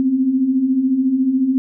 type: beating tone pair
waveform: sine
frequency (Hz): 250 / 264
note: B3 / C4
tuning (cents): +21 / +16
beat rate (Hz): 14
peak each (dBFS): -22 / -14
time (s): 0-1.58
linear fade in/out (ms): 0
effects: none